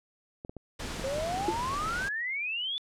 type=clicks; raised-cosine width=2 ms; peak=-27 dBFS; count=9; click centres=0.449 / 0.495 / 0.567 / 0.997 / 1.183 / 1.343 / 1.375 / 1.41 / 1.489 s
type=noise; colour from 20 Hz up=pink; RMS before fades=-37 dBFS; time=0.79-2.09 s; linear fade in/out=10 ms
type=exponential sweep; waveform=sine; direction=up; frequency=523.3 to 3520 Hz; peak=-30 dBFS; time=1.04-2.78 s; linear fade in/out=0 ms
type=tone with exponential decay; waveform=sine; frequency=346.2 Hz; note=F4; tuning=15 cents flat; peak=-21 dBFS; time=1.48-1.56 s; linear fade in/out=5 ms; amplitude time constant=17 ms
effects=low-pass 8000 Hz 12 dB/octave